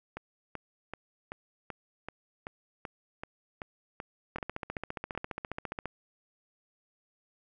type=two click trains; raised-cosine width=0.5 ms; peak=-23 / -20 dBFS; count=14 / 23; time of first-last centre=0.17-5.151 / 4.36-5.857 s; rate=2.61 / 14.7 Hz; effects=none